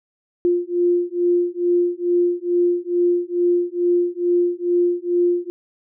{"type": "beating tone pair", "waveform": "sine", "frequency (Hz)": [349.9, 352.2], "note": ["F4", "F4"], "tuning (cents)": [3, 15], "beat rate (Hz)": 2.3, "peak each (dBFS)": -19, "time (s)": [0.45, 5.5], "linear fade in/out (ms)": 0, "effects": []}